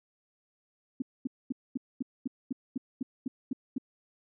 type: tone bursts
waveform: sine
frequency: 259.5 Hz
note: C4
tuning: 14 cents flat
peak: -28 dBFS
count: 12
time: 1-3.782 s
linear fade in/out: 5 ms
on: 21 ms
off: 230 ms
effects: none

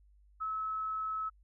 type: tone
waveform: sine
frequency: 1295 Hz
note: E6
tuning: 31 cents flat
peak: -33 dBFS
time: 0.4-1.3 s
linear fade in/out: 20 ms
effects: added 50 Hz sine -60 dBFS peak until 1.43 s

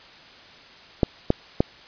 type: clicks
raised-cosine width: 2 ms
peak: -3 dBFS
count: 3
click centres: 1.032 / 1.304 / 1.605 s
effects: white hiss -47 dBFS RMS until 1.87 s + resampled to 11025 Hz

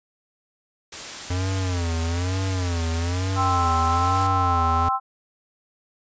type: noise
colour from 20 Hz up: white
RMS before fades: -34 dBFS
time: 0.92-4.27 s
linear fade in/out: 5 ms
type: tone with vibrato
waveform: square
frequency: 88.6 Hz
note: F2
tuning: 25 cents sharp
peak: -23 dBFS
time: 1.3-4.89 s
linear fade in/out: 5 ms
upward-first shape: sine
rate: 1.1 Hz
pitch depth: 130 cents each way
type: chord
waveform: sine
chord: C major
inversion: second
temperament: equal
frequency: 784 / 1046.5 / 1318.5 Hz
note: G5 / C6 / E6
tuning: 0 / 0 / 0 cents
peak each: -24 dBFS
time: 3.35-5 s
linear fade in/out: 50 ms
effects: resampled to 16000 Hz

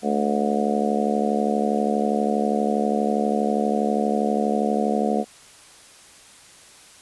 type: harmonic tone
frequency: 72.4 Hz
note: D2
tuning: 24 cents flat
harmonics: 3 / 4 / 5 / 6 / 7 / 8 / 9 / 10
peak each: -23 / -30 / -33 / -27 / -28 / -30 / -32 / -26 dBFS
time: 0.02-5.25 s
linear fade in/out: 50 ms
effects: white hiss -48 dBFS RMS until 7.01 s + resampled to 24000 Hz

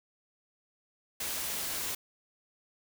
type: noise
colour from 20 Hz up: white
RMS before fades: -35 dBFS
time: 1.2-1.95 s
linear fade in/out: 5 ms
effects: none

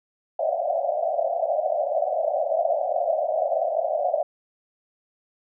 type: band-pass noise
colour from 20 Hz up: pink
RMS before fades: -24 dBFS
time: 0.39-4.23 s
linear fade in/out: 5 ms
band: 570 to 730 Hz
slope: 96 dB/octave
effects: none

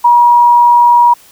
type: tone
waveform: sine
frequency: 958 Hz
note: A#5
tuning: 47 cents sharp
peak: -3 dBFS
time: 0.04-1.14 s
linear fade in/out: 10 ms
effects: white hiss -42 dBFS RMS until 1.31 s

